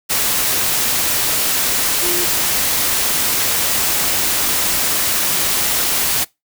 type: tone in noise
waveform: sine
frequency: 350.9 Hz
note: F4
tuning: 8 cents sharp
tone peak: -23 dBFS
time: 2.02-2.26 s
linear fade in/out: 20 ms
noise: white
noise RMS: -17 dBFS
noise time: 0.09-6.25 s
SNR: -9 dB
effects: noise-tail reverb RT60 0.2 s tail -23 dB re dry